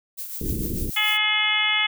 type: noise with tremolo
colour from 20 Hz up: violet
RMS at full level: -31 dBFS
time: 0.17-1.18 s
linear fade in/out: 20 ms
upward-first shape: triangle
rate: 6.8 Hz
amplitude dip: 55%
type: low-pass noise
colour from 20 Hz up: pink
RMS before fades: -27 dBFS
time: 0.41-0.9 s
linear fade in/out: 2 ms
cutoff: 430 Hz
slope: 48 dB/octave
type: harmonic tone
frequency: 424.7 Hz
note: G#4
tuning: 39 cents sharp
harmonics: 2 / 3 / 4 / 5 / 6 / 7 / 8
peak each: -32 / -31 / -31 / -22 / -29 / -25 / -26 dBFS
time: 0.96-1.87 s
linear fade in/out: 10 ms
effects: none